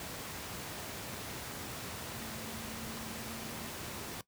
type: tone in noise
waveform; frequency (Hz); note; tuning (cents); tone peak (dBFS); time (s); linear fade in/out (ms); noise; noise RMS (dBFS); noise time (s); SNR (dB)
sine; 224.5; A3; +35; -47; 2.13-3.7; 2; pink; -42; 0-4.21; -8
effects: noise-tail reverb RT60 0.1 s tail -18 dB re dry + high-pass 80 Hz 12 dB/octave